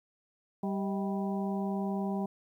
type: harmonic tone with a mistuned harmonic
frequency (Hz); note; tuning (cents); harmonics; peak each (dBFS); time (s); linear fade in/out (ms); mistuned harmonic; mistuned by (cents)
196; G3; 0; 1 / 2 / 3 / 4 / 5; -31 / -38 / -42 / -40 / -45; 0.63-2.26; 5; 3; +120
effects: 11-bit